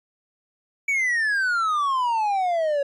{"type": "exponential sweep", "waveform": "triangle", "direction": "down", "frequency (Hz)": [2291, 554.4], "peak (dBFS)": -18, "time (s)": [0.88, 2.83], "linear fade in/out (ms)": 5, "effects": ["resampled to 24000 Hz"]}